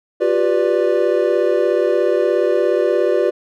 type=chord; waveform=triangle; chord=G dominant seventh; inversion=third; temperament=equal with one note detuned; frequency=355.1 / 392 / 493.9 / 587.3 Hz; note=F4 / G4 / B4 / D5; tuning=+29 / 0 / 0 / 0 cents; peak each=-17 dBFS; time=0.2-3.31 s; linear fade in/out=20 ms; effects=none